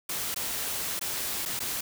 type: noise with dropouts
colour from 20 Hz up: white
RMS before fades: -32 dBFS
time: 0.09-1.81 s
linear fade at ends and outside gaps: 5 ms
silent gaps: 0.345-0.36 / 0.994-1.011 / 1.454-1.458 / 1.593-1.602 s
effects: none